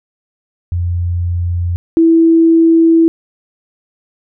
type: tone pair in turn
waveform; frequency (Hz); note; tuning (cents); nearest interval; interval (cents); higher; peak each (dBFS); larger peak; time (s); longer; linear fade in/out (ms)
sine; 87.31 / 328.8; F2 / E4; 0 / -4; octave + major seventh; 2296; second; -13 / -5; second; 0.72-1.76 / 1.97-3.08; second; 0
effects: none